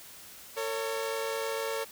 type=tone pair together; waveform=sawtooth; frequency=452.2 / 556 Hz; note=A4 / C#5; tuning=+47 / +5 cents; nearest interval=major third; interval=358 cents; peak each=-29 / -31 dBFS; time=0.56-1.85 s; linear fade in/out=20 ms; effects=white hiss -49 dBFS RMS until 1.91 s